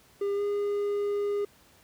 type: tone with pitch glide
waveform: triangle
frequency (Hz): 401.8 to 408.4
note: G4 to G#4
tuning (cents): +43 to -29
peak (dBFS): -24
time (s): 0.21-1.45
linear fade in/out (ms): 5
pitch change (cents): +28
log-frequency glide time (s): 0.35-0.41
effects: pink hiss -59 dBFS RMS until 1.83 s + high-pass 60 Hz 12 dB/octave

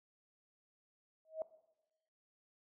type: tone with exponential growth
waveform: sine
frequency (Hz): 636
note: D#5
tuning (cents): +38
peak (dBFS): -33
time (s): 1.25-1.42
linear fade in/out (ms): 1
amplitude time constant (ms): 36
effects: noise-tail reverb RT60 1.0 s tail -17 dB re dry

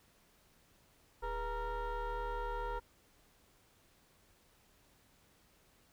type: tone with frequency modulation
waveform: sine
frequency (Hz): 486.8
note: B4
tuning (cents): -25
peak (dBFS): -33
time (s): 1.22-2.8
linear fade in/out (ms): 20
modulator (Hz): 449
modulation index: 1.7
effects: tanh soft clip ceiling -35 dBFS + pink hiss -68 dBFS RMS until 5.92 s

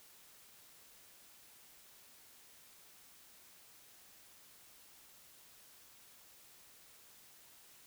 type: silence
effects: white hiss -61 dBFS RMS until 7.86 s

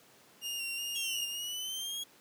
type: tone with vibrato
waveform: sawtooth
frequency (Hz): 2794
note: F7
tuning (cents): 0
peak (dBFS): -32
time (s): 0.41-1.27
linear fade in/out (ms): 50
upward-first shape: square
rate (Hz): 2.7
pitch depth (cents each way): 22
type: exponential two-way sweep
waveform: sawtooth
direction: down then up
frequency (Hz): 3322 to 2794 to 3322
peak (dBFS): -33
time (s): 0.95-2.04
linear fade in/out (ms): 10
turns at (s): 1.26
effects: pink hiss -60 dBFS RMS until 2.2 s + high-pass 200 Hz 12 dB/octave

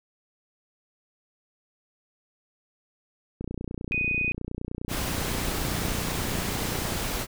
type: click train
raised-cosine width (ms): 3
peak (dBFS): -20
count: 107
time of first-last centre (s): 3.41-6.955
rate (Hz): 29.9
type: tone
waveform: sine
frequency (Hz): 2489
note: D#7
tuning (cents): 0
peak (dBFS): -24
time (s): 3.92-4.32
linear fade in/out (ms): 0
type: noise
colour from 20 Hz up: pink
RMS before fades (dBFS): -30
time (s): 4.88-7.27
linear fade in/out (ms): 50
effects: none

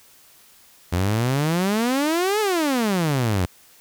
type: exponential two-way sweep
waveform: sawtooth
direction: up then down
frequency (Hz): 85 to 440 to 85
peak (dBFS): -15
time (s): 0.92-3.46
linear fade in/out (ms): 10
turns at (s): 2.4
effects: white hiss -52 dBFS RMS until 3.8 s

